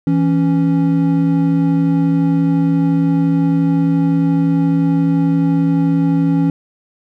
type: tone pair together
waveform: triangle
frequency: 165.64 / 277.2 Hz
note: E3 / C#4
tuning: +9 / 0 cents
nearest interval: major sixth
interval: 891 cents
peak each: -12 dBFS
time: 0.07-6.5 s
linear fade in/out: 2 ms
effects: none